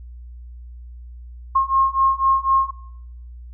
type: beating tone pair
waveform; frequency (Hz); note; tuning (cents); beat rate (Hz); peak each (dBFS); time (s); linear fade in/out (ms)
sine; 1072 / 1076; C6 / C6; +42 / +48; 4; -18; 1.55-2.71; 10
effects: noise-tail reverb RT60 0.7 s tail -17 dB re dry + added 60 Hz sine -35 dBFS peak until 3.53 s